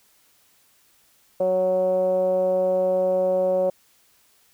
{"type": "tone with low-pass filter", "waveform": "10% pulse", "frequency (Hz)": 185, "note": "F#3", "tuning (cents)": 0, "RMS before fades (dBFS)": -21, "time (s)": [1.4, 3.7], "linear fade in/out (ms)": 5, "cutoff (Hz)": 580, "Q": 8, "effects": ["white hiss -60 dBFS RMS until 4.53 s"]}